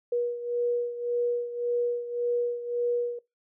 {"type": "beating tone pair", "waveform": "sine", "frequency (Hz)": [480.6, 482.4], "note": ["B4", "B4"], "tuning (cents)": [-47, -41], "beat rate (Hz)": 1.8, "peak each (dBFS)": [-27, -32], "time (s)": [0.12, 3.19], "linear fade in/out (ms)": 5, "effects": ["noise-tail reverb RT60 0.2 s tail -21 dB re dry"]}